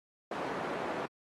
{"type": "band-pass noise", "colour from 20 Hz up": "white", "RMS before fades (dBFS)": -37, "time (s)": [0.31, 1.06], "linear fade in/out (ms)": 5, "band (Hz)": [230, 860], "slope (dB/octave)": 12, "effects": ["AAC 32 kbps"]}